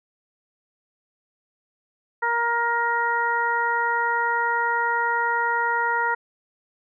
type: harmonic tone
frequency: 470 Hz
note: A#4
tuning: 14 cents sharp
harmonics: 1 / 2 / 3 / 4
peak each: -31 / -23 / -25 / -27 dBFS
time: 2.22-6.15 s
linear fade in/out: 10 ms
effects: none